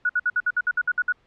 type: tone bursts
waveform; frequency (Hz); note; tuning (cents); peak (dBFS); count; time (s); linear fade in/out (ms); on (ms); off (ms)
sine; 1462; F#6; -21; -18; 11; 0.05-1.124; 5; 44; 59
effects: pink hiss -62 dBFS RMS until 1.26 s + low-pass 3000 Hz 12 dB/octave